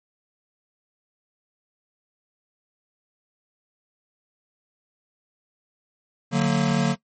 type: chord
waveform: square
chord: D augmented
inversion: none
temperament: just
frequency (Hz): 146.83 / 183.54 / 229.4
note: D3 / F#3 / A#3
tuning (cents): 0 / -14 / -28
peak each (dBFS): -24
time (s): 6.31-6.96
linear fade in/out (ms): 50
effects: noise-tail reverb RT60 0.1 s tail -20 dB re dry + MP3 32 kbps